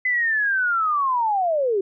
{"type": "linear sweep", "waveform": "sine", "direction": "down", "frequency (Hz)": [2034, 370], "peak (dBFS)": -18, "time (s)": [0.05, 1.81], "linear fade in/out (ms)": 5, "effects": []}